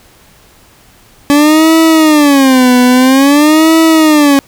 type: tone with vibrato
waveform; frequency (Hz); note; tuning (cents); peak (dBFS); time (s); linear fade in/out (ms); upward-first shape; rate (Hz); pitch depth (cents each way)
40% pulse; 283.8; C#4; +41; -3; 1.3-4.39; 0; sine; 0.5; 230
effects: pink hiss -43 dBFS RMS until 4.47 s